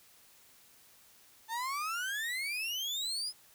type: exponential sweep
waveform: 35% pulse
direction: up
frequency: 880 to 5150 Hz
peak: -32 dBFS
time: 1.48-3.33 s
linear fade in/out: 50 ms
effects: white hiss -61 dBFS RMS until 3.54 s